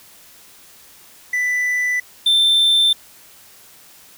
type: tone pair in turn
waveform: triangle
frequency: 1986 / 3559 Hz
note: B6 / A7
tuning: +9 / +19 cents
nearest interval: minor seventh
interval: 1010 cents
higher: second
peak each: -15 / -10 dBFS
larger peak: second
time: 1.33-2 / 2.26-2.93 s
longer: neither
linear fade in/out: 5 ms
effects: white hiss -46 dBFS RMS until 4.17 s